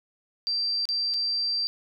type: tone with dropouts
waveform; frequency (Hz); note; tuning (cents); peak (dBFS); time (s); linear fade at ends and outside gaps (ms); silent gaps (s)
sine; 4699; D8; 0; -24; 0.47-1.67; 0; 0.854-0.889 / 1.138-1.142
effects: none